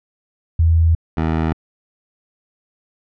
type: tone pair in turn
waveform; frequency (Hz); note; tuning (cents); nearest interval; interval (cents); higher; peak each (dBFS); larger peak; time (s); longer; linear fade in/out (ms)
sine / 15% pulse; 82.2 / 80.18; E2 / E2; -4 / -47; unison; 43; first; -10; neither; 0.59-0.95 / 1.17-1.53; neither; 5
effects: low-pass 2000 Hz 12 dB/octave